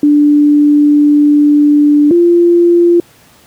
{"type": "tone pair in turn", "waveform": "sine", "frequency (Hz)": [293.7, 345.1], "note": ["D4", "F4"], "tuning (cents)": [0, -21], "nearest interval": "minor third", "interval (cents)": 279, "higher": "second", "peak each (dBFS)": -4, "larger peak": "neither", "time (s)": [[0.03, 2.11], [2.11, 3]], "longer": "first", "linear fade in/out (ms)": 2, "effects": ["pink hiss -44 dBFS RMS until 3.46 s", "high-pass 80 Hz 12 dB/octave"]}